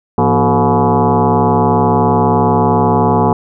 sine tone with frequency modulation, 306.5 Hz, D#4, 26 cents flat, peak -8 dBFS, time 0.18-3.33 s, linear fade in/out 2 ms, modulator 137 Hz, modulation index 5.2, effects none

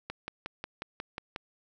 click train, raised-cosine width 0.3 ms, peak -20 dBFS, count 8, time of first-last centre 0.1-1.361 s, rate 5.55 Hz, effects none

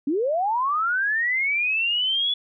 sine linear sweep, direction up, 261.6 to 3433 Hz, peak -20 dBFS, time 0.07-2.34 s, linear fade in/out 5 ms, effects none

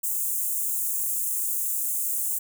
white high-pass noise, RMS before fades -27 dBFS, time 0.03-2.39 s, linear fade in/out 10 ms, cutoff 7100 Hz, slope 48 dB/octave, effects none

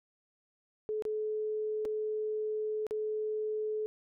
sine tone with dropouts, 429.6 Hz, A4, 41 cents flat, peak -31 dBFS, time 0.89-3.86 s, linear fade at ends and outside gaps 0 ms, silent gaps 1.023-1.052 / 1.851-1.855 / 2.867-2.909 s, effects none

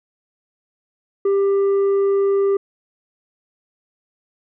sine tone with tanh clipping, 395.7 Hz, G4, 16 cents sharp, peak -15 dBFS, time 1.25-2.57 s, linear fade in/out 5 ms, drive 4 dB, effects none

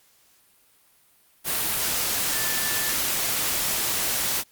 sine tone in noise, 1760 Hz, A6, in tune, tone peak -33 dBFS, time 2.31-2.95 s, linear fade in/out 50 ms, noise white, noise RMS -25 dBFS, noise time 1.44-4.44 s, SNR -11 dB, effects white hiss -60 dBFS RMS until 4.51 s + Opus 48 kbps

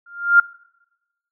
sine tone with exponential growth, 1399 Hz, F6, 3 cents sharp, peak -5 dBFS, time 0.06-0.4 s, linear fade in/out 5 ms, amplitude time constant 72 ms, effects noise-tail reverb RT60 1.0 s tail -24 dB re dry

